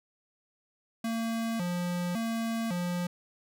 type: tone with vibrato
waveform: square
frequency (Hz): 200.4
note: G3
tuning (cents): +38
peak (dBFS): -30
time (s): 1.04-3.07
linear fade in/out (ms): 5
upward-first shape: square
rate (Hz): 0.9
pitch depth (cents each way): 220
effects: none